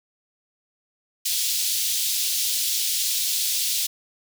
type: high-pass noise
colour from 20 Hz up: pink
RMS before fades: -24 dBFS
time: 1.25-3.87 s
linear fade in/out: 10 ms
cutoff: 3400 Hz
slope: 24 dB/octave
effects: none